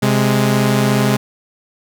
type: tone pair together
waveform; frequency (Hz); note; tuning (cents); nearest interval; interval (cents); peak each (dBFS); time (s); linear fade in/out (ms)
sawtooth; 130.81 / 207.6; C3 / G#3; 0 / 0; minor sixth; 800; -11; 0.02-1.17; 10
effects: none

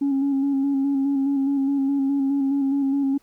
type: tone with vibrato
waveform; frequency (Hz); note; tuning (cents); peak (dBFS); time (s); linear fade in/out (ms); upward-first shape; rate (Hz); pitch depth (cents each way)
sine; 275.7; C#4; -9; -17; 0.01-3.18; 10; square; 4.8; 28
effects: tanh soft clip ceiling -16 dBFS + pink hiss -62 dBFS RMS until 3.22 s

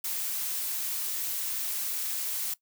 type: noise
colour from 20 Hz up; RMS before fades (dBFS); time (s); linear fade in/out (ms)
blue; -32; 0.04-2.54; 5
effects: noise-tail reverb RT60 0.1 s tail -19 dB re dry

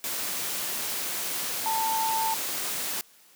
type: tone in noise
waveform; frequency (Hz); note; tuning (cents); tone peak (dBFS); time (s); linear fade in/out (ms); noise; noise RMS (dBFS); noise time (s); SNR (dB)
sine; 892; A5; +23; -25; 1.66-2.34; 0; white; -31; 0.04-3.01; +3
effects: white hiss -57 dBFS RMS until 3.35 s + high-pass 150 Hz 12 dB/octave

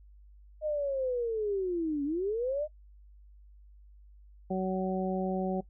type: linear two-way sweep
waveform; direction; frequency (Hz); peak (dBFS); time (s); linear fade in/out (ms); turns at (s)
sine; down then up; 622.3 to 277.2 to 622.3; -28; 0.61-2.68; 50; 2.04
type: harmonic tone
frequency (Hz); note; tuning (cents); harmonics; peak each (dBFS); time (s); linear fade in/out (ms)
187.6; F#3; +24; 1 / 2 / 3 / 4; -31 / -34 / -36 / -37; 4.5-5.61; 10
effects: noise-tail reverb RT60 0.1 s tail -20 dB re dry + added 50 Hz sine -52 dBFS peak until 5.69 s

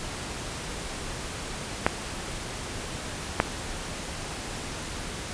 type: clicks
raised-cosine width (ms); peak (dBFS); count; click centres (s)
0.5; -3; 2; 1.865 / 3.401
effects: pink hiss -35 dBFS RMS until 5.33 s + resampled to 22050 Hz

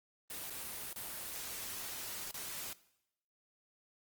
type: noise with dropouts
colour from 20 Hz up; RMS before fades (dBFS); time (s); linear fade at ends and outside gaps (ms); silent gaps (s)
white; -43; 0.3-2.73; 1; 0.499-0.505 / 0.93-0.96 / 2.311-2.342
effects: noise-tail reverb RT60 0.8 s tail -19 dB re dry + Opus 24 kbps

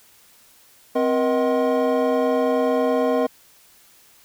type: tone cluster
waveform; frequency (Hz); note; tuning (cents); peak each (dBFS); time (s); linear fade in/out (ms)
triangle; 261.1 / 477.9 / 630 / 754 / 1058; C4 / A#4 / D#5 / F#5 / C6; -3 / +43 / +21 / +32 / +19; -21 / -19 / -21 / -27 / -28; 0.95-3.27; 10
effects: white hiss -53 dBFS RMS until 4.24 s

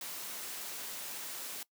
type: noise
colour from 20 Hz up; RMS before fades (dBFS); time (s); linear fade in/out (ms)
white; -42; 0.01-1.63; 2
effects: noise-tail reverb RT60 0.1 s tail -21 dB re dry + high-pass 200 Hz 12 dB/octave

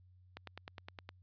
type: click train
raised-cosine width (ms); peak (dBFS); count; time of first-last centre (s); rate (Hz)
0.3; -29; 8; 0.37-1.091; 9.71
effects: added 91 Hz sine -60 dBFS peak until 1.22 s + resampled to 11025 Hz

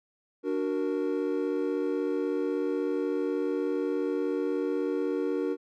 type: chord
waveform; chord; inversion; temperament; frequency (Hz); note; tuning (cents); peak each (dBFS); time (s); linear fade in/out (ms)
triangle; D augmented; none; equal; 293.7 / 370 / 466.2; D4 / F#4 / A#4; 0 / 0 / 0; -29; 0.43-5.57; 50
effects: none

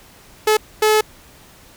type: tone bursts at uneven times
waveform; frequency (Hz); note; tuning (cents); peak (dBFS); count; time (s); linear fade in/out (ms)
sawtooth; 430; A4; -40; -8; 2; 0.47-0.57 / 0.82-1.01; 5
effects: pink hiss -46 dBFS RMS until 1.76 s

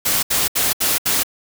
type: noise bursts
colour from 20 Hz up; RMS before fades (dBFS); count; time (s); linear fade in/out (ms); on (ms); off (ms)
white; -18; 5; 0.05-1.234; 10; 180; 71
effects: none

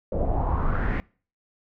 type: noise with low-pass filter sweep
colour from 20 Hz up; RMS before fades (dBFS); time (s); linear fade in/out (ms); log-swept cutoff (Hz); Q
brown; -24; 0.12-1; 0; 540 to 2100; 4.3
effects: noise-tail reverb RT60 0.4 s tail -24 dB re dry

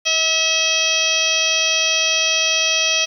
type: harmonic tone with a mistuned harmonic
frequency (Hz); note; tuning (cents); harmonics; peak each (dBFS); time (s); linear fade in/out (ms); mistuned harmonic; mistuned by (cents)
645; E5; -38; 1 / 2 / 3 / 4 / 5 / 6 / 7 / 8 / 9; -27 / -32 / -30 / -20 / -20 / -29 / -28 / -26 / -22; 0.05-3.06; 20; 1; -16
effects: 8-bit

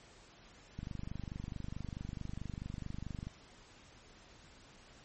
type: click train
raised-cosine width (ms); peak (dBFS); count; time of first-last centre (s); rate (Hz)
5; -29; 62; 0.79-3.27; 24.6
effects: pink hiss -59 dBFS RMS until 5.04 s + MP3 32 kbps

